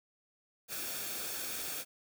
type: noise with comb filter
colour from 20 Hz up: white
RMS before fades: -39 dBFS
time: 0.68-1.85 s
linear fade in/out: 50 ms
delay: 1 ms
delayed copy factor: -0.5
effects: none